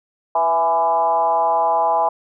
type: tone with frequency modulation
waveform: sine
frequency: 832 Hz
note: G#5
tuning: 3 cents sharp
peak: -14 dBFS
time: 0.35-2.09 s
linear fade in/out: 5 ms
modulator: 171 Hz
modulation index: 1.2
effects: none